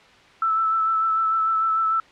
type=tone with vibrato; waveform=sine; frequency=1318.5 Hz; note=E6; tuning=in tune; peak=-18 dBFS; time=0.42-2 s; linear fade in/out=2 ms; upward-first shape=triangle; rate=6.7 Hz; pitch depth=24 cents each way; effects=white hiss -50 dBFS RMS until 2.11 s + low-pass 3000 Hz 12 dB/octave